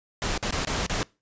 pink noise with dropouts, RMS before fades -27 dBFS, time 0.22-1.03 s, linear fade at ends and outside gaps 0 ms, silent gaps 0.377-0.427 / 0.508-0.525 / 0.649-0.672 / 0.864-0.897 s, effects noise-tail reverb RT60 0.3 s tail -24 dB re dry + resampled to 16000 Hz

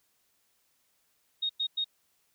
sine tone bursts, 3729 Hz, A#7, in tune, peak -27 dBFS, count 3, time 1.42-1.845 s, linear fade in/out 10 ms, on 75 ms, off 100 ms, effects white hiss -72 dBFS RMS until 2.34 s

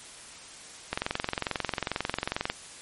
click train, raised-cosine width 0.3 ms, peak -11 dBFS, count 36, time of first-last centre 0.93-2.5 s, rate 22.3 Hz, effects white hiss -46 dBFS RMS until 2.81 s + MP3 48 kbps

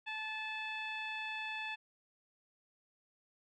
15% pulse tone with low-pass filter, 870 Hz, A5, 20 cents flat, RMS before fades -41 dBFS, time 0.06-1.76 s, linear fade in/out 20 ms, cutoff 2900 Hz, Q 2.2, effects none

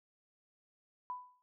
sine tone with exponential decay, 995 Hz, B5, 13 cents sharp, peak -35 dBFS, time 1.1-1.42 s, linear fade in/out 0 ms, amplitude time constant 68 ms, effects none

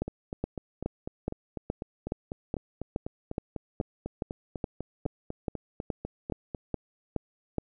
two click trains, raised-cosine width 2 ms, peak -21 / -16 dBFS, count 27 / 19, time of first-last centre 0.08-6.548 / 0.02-7.583 s, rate 4.02 / 2.38 Hz, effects none

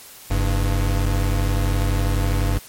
square tone pair together, 46.04 / 98 Hz, F#1 / G2, -8 / 0 cents, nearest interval octave + minor second, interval 1308 cents, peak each -20 / -22 dBFS, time 0.3-2.59 s, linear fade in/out 10 ms, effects white hiss -42 dBFS RMS until 2.68 s + MP3 64 kbps

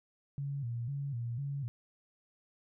sine tone with vibrato, 128.8 Hz, C3, 27 cents flat, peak -34 dBFS, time 0.38-1.68 s, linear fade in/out 0 ms, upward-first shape square, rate 2 Hz, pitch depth 150 cents each way, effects none

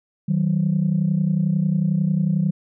sine tone pair together, 157.47 / 188.6 Hz, D#3 / F#3, +21 / +33 cents, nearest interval minor third, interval 312 cents, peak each -19 dBFS, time 0.28-2.51 s, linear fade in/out 10 ms, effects tanh soft clip ceiling -11 dBFS

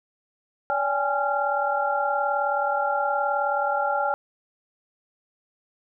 sine tone cluster, 573 / 802 / 841 / 1381 Hz, D5 / G5 / G#5 / F6, -43 / +39 / +22 / -20 cents, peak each -27 dBFS, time 0.7-4.14 s, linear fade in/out 0 ms, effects none

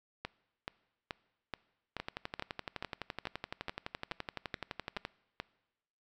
two click trains, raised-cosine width 0.3 ms, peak -21 / -21 dBFS, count 37 / 13, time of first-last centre 2-5.051 / 0.25-5.4 s, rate 11.8 / 2.33 Hz, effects noise-tail reverb RT60 1.0 s tail -22 dB re dry

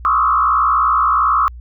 sine tone with frequency modulation, 1200 Hz, D6, 37 cents sharp, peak -11 dBFS, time 0.05-1.48 s, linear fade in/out 0 ms, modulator 61.4 Hz, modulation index 2.1, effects added 60 Hz sine -31 dBFS peak until 1.6 s

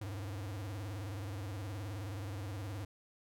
square tone with vibrato, 100.2 Hz, G2, 38 cents sharp, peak -40 dBFS, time 0.01-2.85 s, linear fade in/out 5 ms, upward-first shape sine, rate 19 Hz, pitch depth 170 cents each way, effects none

